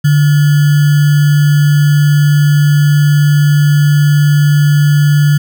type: tone with sample-and-hold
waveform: sine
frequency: 146.83 Hz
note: D3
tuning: in tune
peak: -5 dBFS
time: 0.04-5.38 s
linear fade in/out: 10 ms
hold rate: 1575 Hz
effects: none